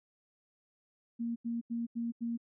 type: tone bursts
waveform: sine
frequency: 233.6 Hz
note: A#3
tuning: 4 cents sharp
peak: -32 dBFS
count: 5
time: 1.19-2.376 s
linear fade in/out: 20 ms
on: 170 ms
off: 84 ms
effects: none